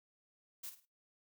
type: noise with echo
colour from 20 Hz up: blue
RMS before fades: -45 dBFS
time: 0.63-0.7 s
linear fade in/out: 10 ms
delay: 52 ms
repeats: 3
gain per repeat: -10 dB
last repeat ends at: 0.856 s
effects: noise-tail reverb RT60 0.2 s tail -19 dB re dry